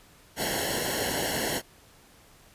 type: noise with comb filter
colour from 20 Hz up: pink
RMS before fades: -29 dBFS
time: 0.36-1.62 s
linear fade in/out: 50 ms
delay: 0.82 ms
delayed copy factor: -0.95
effects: pink hiss -56 dBFS RMS until 2.54 s + resampled to 32000 Hz